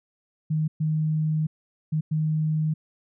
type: tone bursts at uneven times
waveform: sine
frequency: 155.56 Hz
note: D#3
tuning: in tune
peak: -21 dBFS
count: 4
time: 0.5-0.68 / 0.8-1.47 / 1.92-2.01 / 2.11-2.74 s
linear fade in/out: 10 ms
effects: none